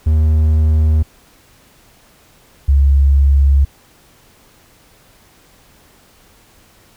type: tone pair in turn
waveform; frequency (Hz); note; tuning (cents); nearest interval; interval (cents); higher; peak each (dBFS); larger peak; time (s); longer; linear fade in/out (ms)
triangle / sine; 77.78 / 69.29; D#2 / C#2; 0 / 0; major second; 200; first; -7; neither; 0.06-1.03 / 2.68-3.65; neither; 10
effects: pink hiss -49 dBFS RMS until 6.96 s